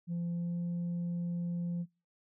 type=tone with pitch glide; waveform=sine; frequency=171.7 to 173.19 Hz; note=F3 to F3; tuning=-29 to -14 cents; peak=-30 dBFS; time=0.07-1.86 s; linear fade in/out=50 ms; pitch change=+15 cents; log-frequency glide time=0.31-0.59 s; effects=noise-tail reverb RT60 0.3 s tail -26 dB re dry + tanh soft clip ceiling -31 dBFS